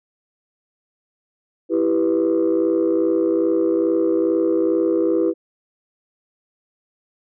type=chord; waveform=sine; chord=E minor; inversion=none; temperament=equal; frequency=329.6 / 392 / 493.9 Hz; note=E4 / G4 / B4; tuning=0 / 0 / 0 cents; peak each=-17 / -20 / -20 dBFS; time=1.69-5.34 s; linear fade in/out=50 ms; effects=tanh soft clip ceiling -10 dBFS